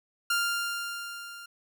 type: tone with level ramp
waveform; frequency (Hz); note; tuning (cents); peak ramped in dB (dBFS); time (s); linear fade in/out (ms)
sawtooth; 1396.9; F6; 0; -20 to -39; 0.3-1.46; 5
effects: none